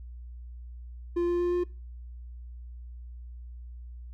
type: tone with pitch steps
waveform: triangle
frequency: 347.2 / 349.4 / 351.6 / 353.9 Hz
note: F4 / F4 / F4 / F4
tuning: -10 / +1 / +12 / +23 cents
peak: -22 dBFS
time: 1.16-1.64 s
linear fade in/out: 10 ms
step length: 120 ms
effects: noise-tail reverb RT60 0.3 s tail -22 dB re dry + added 60 Hz sine -40 dBFS peak until 4.13 s